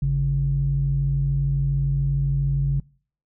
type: tone pair together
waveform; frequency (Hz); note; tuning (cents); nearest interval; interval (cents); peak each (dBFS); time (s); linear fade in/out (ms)
sine; 52.18 / 139.3; G#1 / C#3; +9 / +9; octave + perfect fourth; 1700; -24 / -19; 0.02-2.8; 5
effects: noise-tail reverb RT60 0.5 s tail -25 dB re dry + tanh soft clip ceiling -11 dBFS